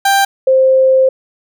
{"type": "tone pair in turn", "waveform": ["30% pulse", "sine"], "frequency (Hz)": [789, 525.2], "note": ["G5", "C5"], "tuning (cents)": [11, 6], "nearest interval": "perfect fifth", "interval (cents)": 705, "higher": "first", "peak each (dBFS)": -6, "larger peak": "neither", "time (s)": [[0.05, 0.25], [0.47, 1.09]], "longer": "second", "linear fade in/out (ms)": 5, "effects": []}